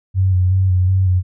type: tone with vibrato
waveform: sine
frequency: 93 Hz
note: F#2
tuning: 9 cents sharp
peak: -11 dBFS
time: 0.14-1.23 s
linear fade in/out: 50 ms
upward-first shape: square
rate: 2.7 Hz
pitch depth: 30 cents each way
effects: none